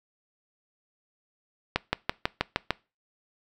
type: accelerating click train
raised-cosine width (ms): 0.3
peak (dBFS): -7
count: 7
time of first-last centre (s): 1.76-2.706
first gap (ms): 170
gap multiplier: 0.97
effects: noise-tail reverb RT60 0.3 s tail -23 dB re dry